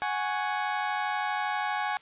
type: chord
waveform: 30% pulse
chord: F# suspended second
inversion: none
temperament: just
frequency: 740 / 832.5 / 1110 Hz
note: F#5 / G#5 / C#6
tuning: 0 / +4 / +2 cents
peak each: -31 / -27 / -32 dBFS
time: 0.02-1.97 s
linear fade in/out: 0 ms
effects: white hiss -55 dBFS RMS until 2.01 s + resampled to 8000 Hz